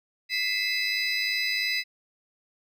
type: tone cluster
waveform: triangle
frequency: 1997 / 2100 / 2608 / 3989 / 4952 Hz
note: B6 / C7 / E7 / B7 / D#8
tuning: +19 / +6 / -19 / +17 / -9 cents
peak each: -30 dBFS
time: 0.29-1.84 s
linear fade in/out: 50 ms
effects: none